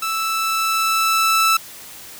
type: tone with level ramp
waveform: sawtooth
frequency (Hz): 1318.5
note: E6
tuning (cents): 0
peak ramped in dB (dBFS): -17 to -9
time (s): 0.02-1.57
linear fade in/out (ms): 5
effects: white hiss -38 dBFS RMS until 2.19 s